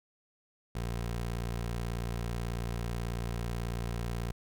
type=tone; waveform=20% pulse; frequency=58.27 Hz; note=A#1; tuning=in tune; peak=-28 dBFS; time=0.75-4.32 s; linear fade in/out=5 ms; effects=none